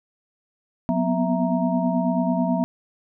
sine tone cluster, 182.3 / 241 / 250.2 / 661 / 933 Hz, F#3 / B3 / B3 / E5 / A#5, -25 / -42 / +23 / +5 / +1 cents, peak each -24 / -26 / -24 / -26 / -30 dBFS, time 0.89-2.64 s, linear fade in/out 0 ms, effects none

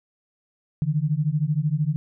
sine beating tone pair, 144.8 / 157.8 Hz, D3 / D#3, -24 / +25 cents, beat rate 13 Hz, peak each -23 / -23 dBFS, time 0.82-1.96 s, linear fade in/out 0 ms, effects none

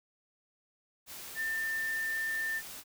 sine tone in noise, 1792 Hz, A6, 31 cents sharp, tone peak -31 dBFS, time 1.35-2.62 s, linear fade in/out 50 ms, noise white, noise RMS -45 dBFS, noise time 1.06-2.84 s, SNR +11 dB, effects none

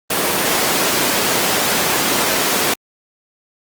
pink high-pass noise, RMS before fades -17 dBFS, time 0.1-2.74 s, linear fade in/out 5 ms, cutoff 260 Hz, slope 12 dB/octave, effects Opus 24 kbps

